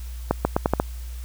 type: accelerating click train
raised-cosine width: 1 ms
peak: -4 dBFS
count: 6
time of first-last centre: 0.31-0.799 s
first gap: 140 ms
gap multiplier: 0.82
effects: added 60 Hz sine -31 dBFS peak until 1.24 s + white hiss -48 dBFS RMS until 1.24 s